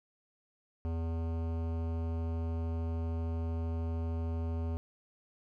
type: tone with hard clipping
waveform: sine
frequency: 82.41 Hz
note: E2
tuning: in tune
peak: -34 dBFS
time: 0.85-4.77 s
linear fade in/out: 0 ms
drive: 17 dB
effects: none